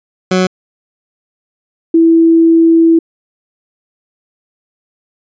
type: tone pair in turn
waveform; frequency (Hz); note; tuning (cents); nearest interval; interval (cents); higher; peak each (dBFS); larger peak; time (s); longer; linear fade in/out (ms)
20% pulse / sine; 184.9 / 329.5; F#3 / E4; -1 / -1; minor seventh; 1000; second; -4; neither; 0.31-0.47 / 1.94-2.99; second; 5
effects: resampled to 16000 Hz